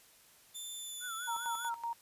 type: tone with pitch glide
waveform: 15% pulse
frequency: 3540 to 3433 Hz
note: A7 to A7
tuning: +10 to -43 cents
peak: -35 dBFS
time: 0.54-1.7 s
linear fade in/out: 20 ms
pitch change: -53 cents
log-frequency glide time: 0.75-1.24 s
type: tone with vibrato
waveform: sine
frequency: 1396.9 Hz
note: F6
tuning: in tune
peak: -40 dBFS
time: 1-1.76 s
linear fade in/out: 50 ms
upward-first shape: sine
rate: 5 Hz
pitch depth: 110 cents each way
type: tone with tremolo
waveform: sine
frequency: 932.3 Hz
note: A#5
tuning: in tune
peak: -34 dBFS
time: 1.27-1.94 s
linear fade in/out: 20 ms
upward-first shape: square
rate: 5.3 Hz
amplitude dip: 75%
effects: white hiss -62 dBFS RMS until 2.01 s + resampled to 32000 Hz